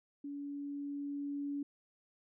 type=tone with level ramp; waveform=sine; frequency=284.8 Hz; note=C#4; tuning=47 cents sharp; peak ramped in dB=-40 to -35 dBFS; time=0.24-1.63 s; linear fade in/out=5 ms; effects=none